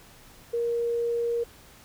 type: tone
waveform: sine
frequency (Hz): 470.1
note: A#4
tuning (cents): +15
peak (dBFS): -24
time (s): 0.53-1.44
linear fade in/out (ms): 10
effects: pink hiss -52 dBFS RMS until 1.84 s